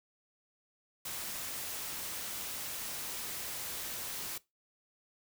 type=noise; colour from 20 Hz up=white; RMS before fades=-40 dBFS; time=1.05-4.38 s; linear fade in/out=5 ms; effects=noise-tail reverb RT60 0.2 s tail -20 dB re dry